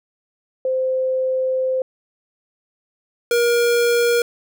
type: tone pair in turn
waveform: sine / square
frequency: 519 / 474.7 Hz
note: C5 / A#4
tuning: -14 / +31 cents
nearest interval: major second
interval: 155 cents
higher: first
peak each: -17 / -15 dBFS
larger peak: second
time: 0.65-1.82 / 3.31-4.22 s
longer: first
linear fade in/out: 2 ms
effects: none